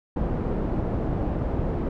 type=low-pass noise; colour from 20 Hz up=pink; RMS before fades=-26 dBFS; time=0.16-1.89 s; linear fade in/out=5 ms; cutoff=580 Hz; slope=12 dB/octave; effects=none